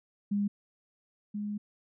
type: tone pair in turn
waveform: sine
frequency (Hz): 203.2 / 207.5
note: G#3 / G#3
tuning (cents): -38 / -1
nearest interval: unison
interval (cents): 37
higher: second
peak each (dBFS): -26 / -32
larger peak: first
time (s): 0.31-0.48 / 1.34-1.58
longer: second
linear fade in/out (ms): 10
effects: none